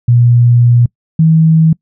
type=tone pair in turn; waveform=sine; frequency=120.3 / 160.58 Hz; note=B2 / E3; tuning=-45 / -45 cents; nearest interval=perfect fourth; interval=500 cents; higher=second; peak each=-4 dBFS; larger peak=neither; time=0.08-0.86 / 1.19-1.73 s; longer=first; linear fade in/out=5 ms; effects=noise-tail reverb RT60 0.1 s tail -25 dB re dry